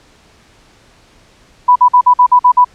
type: tone bursts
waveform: sine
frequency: 990 Hz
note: B5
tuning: 4 cents sharp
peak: -3 dBFS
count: 8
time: 1.68-2.647 s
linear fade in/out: 10 ms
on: 78 ms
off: 49 ms
effects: pink hiss -47 dBFS RMS until 2.74 s + low-pass 7000 Hz 12 dB/octave